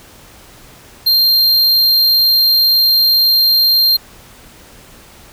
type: tone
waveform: square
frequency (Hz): 4186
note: C8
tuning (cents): 0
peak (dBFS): -9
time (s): 1.06-3.97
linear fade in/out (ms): 10
effects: pink hiss -41 dBFS RMS until 5.32 s